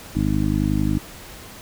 harmonic tone, 51.1 Hz, G#1, 27 cents flat, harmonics 1 / 2 / 3 / 4 / 5 / 6, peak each -25 / -25 / -25 / -25 / -25 / -25 dBFS, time 0.15-0.99 s, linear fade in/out 10 ms, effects pink hiss -40 dBFS RMS until 1.61 s

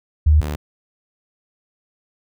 sine / sawtooth tone pair in turn, 76.1 / 75.01 Hz, D#2 / D2, -38 / +37 cents, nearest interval unison, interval 25 cents, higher first, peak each -9 / -19 dBFS, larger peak first, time 0.26-0.41 / 0.41-0.56 s, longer neither, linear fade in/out 10 ms, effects none

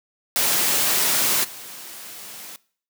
white noise with level steps, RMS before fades -20 / -38 dBFS, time 0.36-2.56 s, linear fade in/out 0 ms, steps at 1.43 s, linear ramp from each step 20 ms, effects noise-tail reverb RT60 0.5 s tail -21 dB re dry + high-pass 150 Hz 12 dB/octave

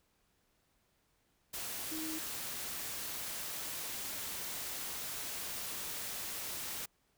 sine tone in noise, 315.8 Hz, D#4, 26 cents sharp, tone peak -40 dBFS, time 1.91-2.19 s, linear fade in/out 10 ms, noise white, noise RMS -41 dBFS, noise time 1.53-6.86 s, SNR -2 dB, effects pink hiss -75 dBFS RMS until 7.17 s

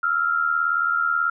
sine tone pair together, 1318.5 / 1396.9 Hz, E6 / F6, 0 / 0 cents, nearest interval minor second, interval 100 cents, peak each -24 / -20 dBFS, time 0.03-1.3 s, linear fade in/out 5 ms, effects none

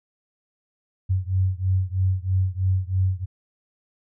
sine beating tone pair, 92.5 / 95.6 Hz, F#2 / G2, 0 / -43 cents, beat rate 3.1 Hz, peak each -22 / -23 dBFS, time 1.09-3.26 s, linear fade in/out 20 ms, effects none

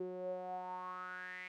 sawtooth tone with band-pass filter sweep, 182.4 Hz, F#3, 24 cents flat, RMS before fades -44 dBFS, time 0-1.48 s, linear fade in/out 5 ms, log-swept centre 390 to 2200 Hz, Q 8.2, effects none

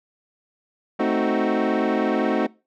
25% pulse chord, A diminished seventh, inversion none, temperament equal, 220 / 261.6 / 311.1 / 370 Hz, A3 / C4 / Eb4 / Gb4, 0 / 0 / 0 / 0 cents, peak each -21 dBFS, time 0.99-2.47 s, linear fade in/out 10 ms, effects noise-tail reverb RT60 0.3 s tail -23 dB re dry + low-pass 2000 Hz 12 dB/octave

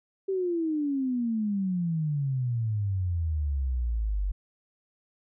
sine exponential sweep, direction down, 392 to 46.38 Hz, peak -25 dBFS, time 0.28-4.32 s, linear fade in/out 10 ms, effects none

